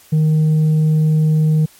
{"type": "tone with tanh clipping", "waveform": "sine", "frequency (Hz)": 155.56, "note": "D#3", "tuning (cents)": 0, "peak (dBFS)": -11, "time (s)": [0.12, 1.66], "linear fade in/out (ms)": 10, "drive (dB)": 2, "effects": ["white hiss -47 dBFS RMS until 1.79 s", "MP3 64 kbps"]}